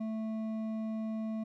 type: tone with hard clipping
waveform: triangle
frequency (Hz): 220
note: A3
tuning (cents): 0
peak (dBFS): -35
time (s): 0-1.44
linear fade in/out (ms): 10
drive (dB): 11
effects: none